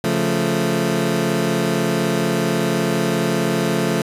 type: chord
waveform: 20% pulse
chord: Db augmented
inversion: none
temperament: equal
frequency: 138.59 / 174.61 / 220 Hz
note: Db3 / F3 / A3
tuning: 0 / 0 / 0 cents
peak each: -19 / -16 / -16 dBFS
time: 0.04-4.02 s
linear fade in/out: 2 ms
effects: resampled to 32000 Hz